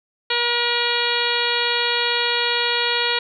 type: harmonic tone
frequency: 477.7 Hz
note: A#4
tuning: 42 cents sharp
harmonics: 1 / 2 / 3 / 4 / 5 / 6 / 7 / 8 / 9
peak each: -27 / -27 / -27 / -27 / -27 / -27 / -27 / -27 / -27 dBFS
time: 0.3-3.19 s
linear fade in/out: 5 ms
effects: none